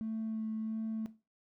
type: tone with vibrato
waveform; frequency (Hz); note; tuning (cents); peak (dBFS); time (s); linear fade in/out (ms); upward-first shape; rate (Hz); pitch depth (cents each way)
triangle; 220.4; A3; +3; -31; 0.01-1.06; 0; sine; 1.5; 10
effects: noise-tail reverb RT60 0.3 s tail -17 dB re dry + tanh soft clip ceiling -32 dBFS